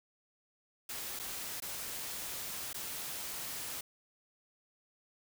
white noise with dropouts, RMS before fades -41 dBFS, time 0.89-3.81 s, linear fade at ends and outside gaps 5 ms, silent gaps 1.192-1.196 / 1.602-1.621 / 2.731-2.743 s, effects none

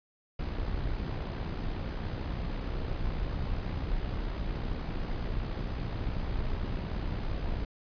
brown noise with amplitude modulation, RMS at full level -31 dBFS, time 0.39-7.65 s, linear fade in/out 5 ms, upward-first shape sine, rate 62.7 Hz, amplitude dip 45%, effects resampled to 11025 Hz

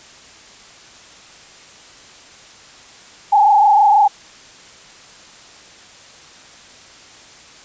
sine tone with frequency modulation, 830.6 Hz, G#5, in tune, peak -8 dBFS, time 3.32-4.08 s, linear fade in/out 10 ms, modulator 26.2 Hz, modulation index 1.5, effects white hiss -42 dBFS RMS until 7.64 s + resampled to 16000 Hz

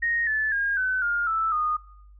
sine tone with pitch steps, 1864.7 / 1739.8 / 1623.3 / 1514.6 / 1413.2 / 1318.5 / 1230.2 Hz, A#6 / A6 / G#6 / F#6 / F6 / E6 / D#6, 0 / -20 / -40 / +40 / +20 / 0 / -20 cents, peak -22 dBFS, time 0.02-1.77 s, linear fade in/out 10 ms, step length 250 ms, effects noise-tail reverb RT60 0.7 s tail -19 dB re dry + added 50 Hz sine -47 dBFS peak until 2.19 s

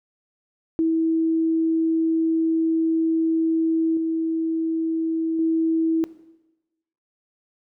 sine tone with level steps, 324.7 Hz, E4, 26 cents flat, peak -17 / -20 / -17 dBFS, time 0.79-6.04 s, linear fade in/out 0 ms, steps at 3.97 / 5.39 s, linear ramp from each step 2 ms, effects noise-tail reverb RT60 1.0 s tail -17 dB re dry

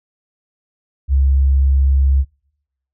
sine tone, 68 Hz, C#2, 33 cents flat, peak -10 dBFS, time 1.08-2.25 s, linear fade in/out 50 ms, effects noise-tail reverb RT60 0.8 s tail -26 dB re dry

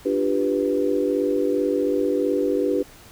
sine chord, G dominant seventh, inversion second, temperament equal, 293.7 / 349.2 / 392 / 493.9 Hz, D4 / F4 / G4 / B4, 0 / 0 / 0 / 0 cents, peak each -24 / -28 / -23 / -24 dBFS, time 0.05-2.83 s, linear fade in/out 10 ms, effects pink hiss -47 dBFS RMS until 3.11 s

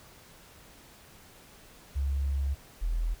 sine tone pair in turn, 69.1 / 41.01 Hz, C#2 / E1, -5 / -8 cents, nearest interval major sixth, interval 903 cents, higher first, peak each -26 dBFS, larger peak neither, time 1.95-2.55 / 2.81-3.15 s, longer first, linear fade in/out 20 ms, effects pink hiss -54 dBFS RMS until 3.2 s

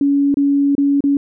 sine tone with dropouts, 281.7 Hz, C#4, 28 cents sharp, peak -11 dBFS, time 0.01-1.17 s, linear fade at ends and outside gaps 2 ms, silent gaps 0.343-0.37 / 0.752-0.78 / 1.006-1.039 s, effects none

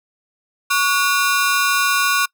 sawtooth ring-modulated tone, 1286 Hz, E6, 43 cents flat, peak -8 dBFS, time 0.7-2.26 s, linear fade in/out 10 ms, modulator 167 Hz, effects noise-tail reverb RT60 0.1 s tail -25 dB re dry

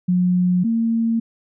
sine tone pair in turn, 180 / 228.2 Hz, F#3 / A#3, -47 / -37 cents, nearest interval major third, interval 410 cents, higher second, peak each -14 / -16 dBFS, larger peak first, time 0.08-0.64 / 0.64-1.2 s, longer neither, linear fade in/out 10 ms, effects none

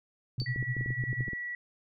sine tone with tremolo, 125 Hz, B2, 21 cents sharp, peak -27 dBFS, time 0.38-1.29 s, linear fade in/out 2 ms, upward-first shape sine, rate 10 Hz, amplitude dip 100%
sine tone with exponential decay, 4551 Hz, C#8, 45 cents sharp, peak -32 dBFS, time 0.4-0.57 s, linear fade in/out 0 ms, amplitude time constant 36 ms
clicks, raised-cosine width 3 ms, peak -26 dBFS, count 12, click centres 0.418 / 0.561 / 0.627 / 0.767 / 0.81 / 0.861 / 0.905 / 1.038 / 1.13 / 1.207 / 1.281 / 1.333 s
sine tone, 1940 Hz, B6, 31 cents flat, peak -34 dBFS, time 0.46-1.55 s, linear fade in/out 2 ms
effects none

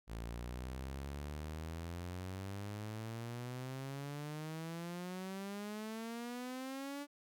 sawtooth exponential sweep, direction up, 55.1 to 290 Hz, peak -38 dBFS, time 0.07-7.07 s, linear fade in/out 50 ms, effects none

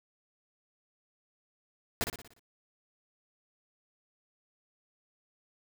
pink noise with echo, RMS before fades -30 dBFS, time 2.01-2.04 s, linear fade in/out 0 ms, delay 59 ms, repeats 6, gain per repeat -6 dB, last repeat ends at 2.394 s, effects none

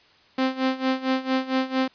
sawtooth tone with tremolo, 261.7 Hz, C4, in tune, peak -15 dBFS, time 0.38-1.88 s, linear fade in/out 5 ms, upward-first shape sine, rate 4.4 Hz, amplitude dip 85%, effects white hiss -56 dBFS RMS until 1.94 s + resampled to 11025 Hz

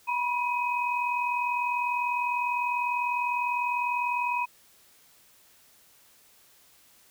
sine tone cluster, 972 / 1012 / 2521 Hz, B5 / B5 / D#7, -28 / +42 / +22 cents, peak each -27 / -35 / -31 dBFS, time 0.07-4.46 s, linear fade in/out 20 ms, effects white hiss -59 dBFS RMS until 7.1 s

